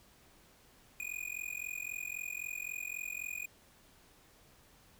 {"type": "tone with amplitude modulation", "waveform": "square", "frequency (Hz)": 2458, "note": "D#7", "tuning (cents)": -22, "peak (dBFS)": -35, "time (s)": [1, 3.46], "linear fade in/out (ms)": 0, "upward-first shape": "sine", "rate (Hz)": 43.8, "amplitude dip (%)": 100, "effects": ["pink hiss -63 dBFS RMS until 4.99 s"]}